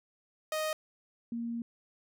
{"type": "tone pair in turn", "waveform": ["sawtooth", "sine"], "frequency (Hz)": [622.3, 233.6], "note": ["D#5", "A#3"], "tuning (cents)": [0, 4], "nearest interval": "octave + perfect fourth", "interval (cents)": 1696, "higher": "first", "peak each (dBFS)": [-27, -33], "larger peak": "first", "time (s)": [[0.52, 0.73], [1.32, 1.62]], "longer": "second", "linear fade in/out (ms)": 2, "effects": []}